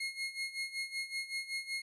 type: tone with tremolo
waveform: 30% pulse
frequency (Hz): 2154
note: C7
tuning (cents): +50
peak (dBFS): -31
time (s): 0-1.82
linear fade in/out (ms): 5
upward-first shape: sine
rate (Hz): 5.3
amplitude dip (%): 80
effects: resampled to 24000 Hz